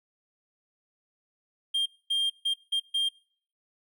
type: tone bursts at uneven times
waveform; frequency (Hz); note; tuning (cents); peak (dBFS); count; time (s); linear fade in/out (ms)
triangle; 3200; G7; +35; -22; 5; 1.74-1.86 / 2.1-2.3 / 2.45-2.54 / 2.72-2.8 / 2.94-3.09; 10
effects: noise-tail reverb RT60 0.5 s tail -22 dB re dry